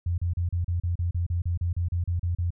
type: tone bursts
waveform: sine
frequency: 86.9 Hz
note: F2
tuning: 8 cents flat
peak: -23 dBFS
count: 16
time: 0.06-2.505 s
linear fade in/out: 5 ms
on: 120 ms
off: 35 ms
effects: none